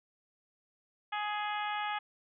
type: harmonic tone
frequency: 418 Hz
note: G#4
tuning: 11 cents sharp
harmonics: 2 / 3 / 4 / 5 / 6 / 7 / 8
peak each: -35 / -39 / -41 / -43 / -45 / -46 / -47 dBFS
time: 1.12-1.99 s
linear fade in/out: 10 ms
effects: none